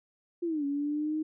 sine linear two-way sweep, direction down then up, 352.8 to 280 to 313.7 Hz, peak -28 dBFS, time 0.42-1.23 s, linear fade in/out 10 ms, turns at 0.65 s, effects none

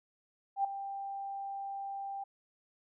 sine tone with ADSR envelope, 790 Hz, G5, 13 cents sharp, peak -25 dBFS, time 0.56-2.24 s, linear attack 84 ms, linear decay 6 ms, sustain -12 dB, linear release 8 ms, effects none

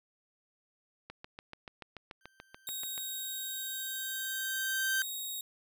click train, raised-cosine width 0.3 ms, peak -28 dBFS, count 14, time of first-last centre 1.1-2.979 s, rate 6.92 Hz
40% pulse tone with exponential growth, 1563 Hz, G6, 6 cents flat, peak -27 dBFS, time 2.21-5.02 s, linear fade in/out 1 ms, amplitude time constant 610 ms
10% pulse tone, 3769 Hz, A#7, 18 cents sharp, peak -29 dBFS, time 2.67-5.41 s, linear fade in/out 2 ms
effects none

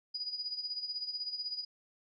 sine tone with tremolo, 4919 Hz, D#8, 21 cents flat, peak -33 dBFS, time 0.14-1.65 s, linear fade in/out 10 ms, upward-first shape sine, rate 16 Hz, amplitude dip 70%, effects none

